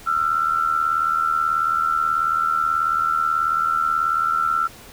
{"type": "tone with amplitude modulation", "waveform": "sine", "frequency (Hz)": 1347, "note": "E6", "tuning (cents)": 37, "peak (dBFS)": -14, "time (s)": [0.06, 4.68], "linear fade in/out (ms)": 20, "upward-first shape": "sine", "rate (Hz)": 78.4, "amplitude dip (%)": 75, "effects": ["pink hiss -43 dBFS RMS until 4.92 s"]}